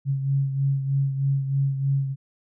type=beating tone pair; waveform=sine; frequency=137 / 140.2 Hz; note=C#3 / C#3; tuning=-20 / +20 cents; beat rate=3.2 Hz; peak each=-21 / -29 dBFS; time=0.05-2.16 s; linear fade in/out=50 ms; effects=none